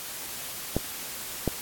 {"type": "clicks", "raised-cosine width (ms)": 2, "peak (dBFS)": -10, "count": 2, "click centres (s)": [0.766, 1.477], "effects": ["white hiss -37 dBFS RMS until 1.61 s", "AAC 64 kbps"]}